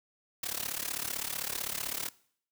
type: noise with amplitude modulation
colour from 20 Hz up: white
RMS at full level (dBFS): -32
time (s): 0.43-2.09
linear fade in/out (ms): 5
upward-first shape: sine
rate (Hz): 35.7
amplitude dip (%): 90
effects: noise-tail reverb RT60 0.6 s tail -21 dB re dry